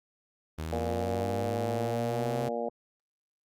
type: linear sweep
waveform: sawtooth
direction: up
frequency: 77.78 to 130.81 Hz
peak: -29 dBFS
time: 0.58-2.49 s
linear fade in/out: 10 ms
type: harmonic tone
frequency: 117.7 Hz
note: A#2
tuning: 17 cents sharp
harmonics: 2 / 3 / 4 / 5 / 6 / 7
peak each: -38 / -42 / -34 / -35 / -37 / -41 dBFS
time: 0.72-2.69 s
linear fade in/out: 5 ms
effects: Opus 32 kbps